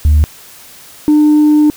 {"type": "tone pair in turn", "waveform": "sine", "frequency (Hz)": [75.2, 300.8], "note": ["D2", "D4"], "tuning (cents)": [42, 42], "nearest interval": "2 octaves", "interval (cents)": 2400, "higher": "second", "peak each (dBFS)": -3, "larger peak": "neither", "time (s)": [[0.05, 0.24], [1.08, 1.7]], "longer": "second", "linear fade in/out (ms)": 0, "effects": ["tanh soft clip ceiling -3 dBFS", "white hiss -37 dBFS RMS until 1.76 s"]}